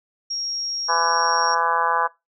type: tone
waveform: sine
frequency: 5588 Hz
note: F8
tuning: in tune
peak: -24 dBFS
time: 0.3-1.55 s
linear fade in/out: 10 ms
type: harmonic tone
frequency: 167.5 Hz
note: E3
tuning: 28 cents sharp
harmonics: 3 / 4 / 5 / 6 / 7 / 8 / 9 / 10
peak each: -30 / -31 / -25 / -22 / -24 / -34 / -27 / -31 dBFS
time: 0.88-2.08 s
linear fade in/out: 20 ms
effects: noise-tail reverb RT60 0.2 s tail -20 dB re dry